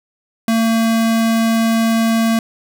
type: tone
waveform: square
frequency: 226.4 Hz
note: A3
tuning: 50 cents sharp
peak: -13 dBFS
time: 0.48-2.39 s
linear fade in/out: 2 ms
effects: none